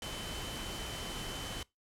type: tone in noise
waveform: sine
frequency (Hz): 3050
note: G7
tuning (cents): -48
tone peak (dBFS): -45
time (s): 0.02-1.63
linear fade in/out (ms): 2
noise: pink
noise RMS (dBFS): -41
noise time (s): 0.02-1.63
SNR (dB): -7
effects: noise-tail reverb RT60 0.2 s tail -23 dB re dry + low-pass 11000 Hz 12 dB/octave